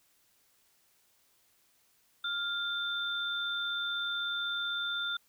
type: tone pair together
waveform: sine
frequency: 1401 / 3562 Hz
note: F6 / A7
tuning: +5 / +21 cents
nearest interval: octave + major third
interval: 1616 cents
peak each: -34 / -34 dBFS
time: 2.24-5.17 s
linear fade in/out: 5 ms
effects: white hiss -69 dBFS RMS until 5.28 s